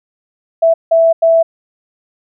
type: tone bursts at uneven times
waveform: sine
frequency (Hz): 659.3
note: E5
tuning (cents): 0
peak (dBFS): -6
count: 3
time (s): 0.62-0.74 / 0.91-1.13 / 1.22-1.43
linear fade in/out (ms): 10
effects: none